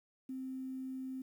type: tone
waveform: sine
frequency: 261.6 Hz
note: C4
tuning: in tune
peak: -39 dBFS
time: 0.29-1.22 s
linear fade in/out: 5 ms
effects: 11-bit